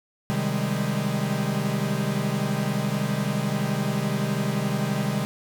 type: chord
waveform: 45% pulse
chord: Ab major seventh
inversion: first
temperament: equal with one note detuned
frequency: 130.81 / 154.4 / 196 / 207.7 Hz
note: C3 / Eb3 / G3 / Ab3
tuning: 0 / -13 / 0 / 0 cents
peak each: -29 dBFS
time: 0.3-5.25 s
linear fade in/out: 0 ms
effects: none

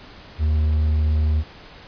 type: tone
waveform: triangle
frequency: 76.7 Hz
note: D#2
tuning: 24 cents flat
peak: -14 dBFS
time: 0.38-1.44 s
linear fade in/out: 50 ms
effects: pink hiss -43 dBFS RMS until 1.87 s + resampled to 11025 Hz

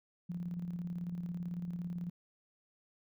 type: tone with tremolo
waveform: sine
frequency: 174.61 Hz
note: F3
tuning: in tune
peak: -35 dBFS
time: 0.29-2.1 s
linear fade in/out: 10 ms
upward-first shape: square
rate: 18 Hz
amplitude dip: 45%
effects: none

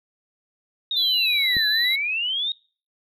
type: exponential two-way sweep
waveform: sine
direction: down then up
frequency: 3783 to 1661.2 to 3783 Hz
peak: -22 dBFS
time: 0.91-2.52 s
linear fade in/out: 2 ms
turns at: 1.68 s
type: tone with vibrato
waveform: triangle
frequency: 3951 Hz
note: B7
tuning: in tune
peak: -19 dBFS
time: 0.96-1.96 s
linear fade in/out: 10 ms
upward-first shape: square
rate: 1.7 Hz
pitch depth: 17 cents each way
type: click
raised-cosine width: 3 ms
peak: -19 dBFS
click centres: 1.568 s
effects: noise-tail reverb RT60 0.4 s tail -25 dB re dry

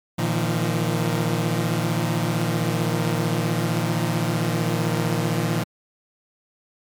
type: chord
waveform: sawtooth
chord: Bb suspended fourth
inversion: none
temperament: equal with one note detuned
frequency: 116.54 / 155.56 / 171.12 Hz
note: Bb2 / Eb3 / F3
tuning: 0 / 0 / -35 cents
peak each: -21 dBFS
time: 0.18-5.64 s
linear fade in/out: 10 ms
effects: MP3 96 kbps

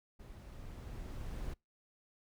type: noise with level ramp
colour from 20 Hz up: brown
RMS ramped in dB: -51 to -41 dBFS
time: 0.19-1.54 s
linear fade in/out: 10 ms
effects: noise-tail reverb RT60 0.2 s tail -25 dB re dry

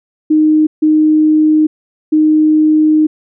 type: tone bursts at uneven times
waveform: sine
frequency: 308.8 Hz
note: D#4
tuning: 13 cents flat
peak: -6 dBFS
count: 3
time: 0.3-0.67 / 0.82-1.67 / 2.12-3.07 s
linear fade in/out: 10 ms
effects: none

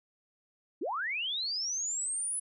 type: linear sweep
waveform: sine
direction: up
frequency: 250 to 10220 Hz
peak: -31 dBFS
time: 0.81-2.4 s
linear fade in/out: 10 ms
effects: none

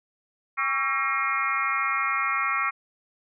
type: harmonic tone with a mistuned harmonic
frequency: 268.5 Hz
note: C4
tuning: 45 cents sharp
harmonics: 3 / 4 / 5 / 6 / 7 / 8 / 9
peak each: -40 / -28 / -28 / -40 / -31 / -29 / -33 dBFS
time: 0.57-2.71 s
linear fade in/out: 20 ms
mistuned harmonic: 4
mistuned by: +75 cents
effects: none

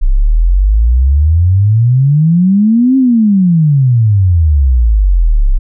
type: exponential two-way sweep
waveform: sine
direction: up then down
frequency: 30.87 to 269.3 to 30.87 Hz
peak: -5 dBFS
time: 0.01-5.59 s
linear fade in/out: 20 ms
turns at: 2.97 s
effects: none

